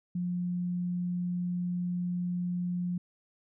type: tone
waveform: sine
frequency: 177.5 Hz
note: F3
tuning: 28 cents sharp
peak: -29 dBFS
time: 0.15-2.98 s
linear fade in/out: 5 ms
effects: none